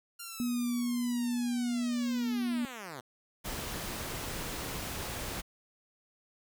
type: linear sweep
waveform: 5% pulse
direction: down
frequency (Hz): 1400 to 116.54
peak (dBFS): -30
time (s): 0.19-3.01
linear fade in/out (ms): 10
type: tone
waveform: sine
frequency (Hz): 241.5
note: B3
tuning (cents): -39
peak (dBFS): -29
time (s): 0.4-2.65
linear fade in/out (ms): 0
type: noise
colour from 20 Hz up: pink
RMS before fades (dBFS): -38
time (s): 3.44-5.42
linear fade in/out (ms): 20
effects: none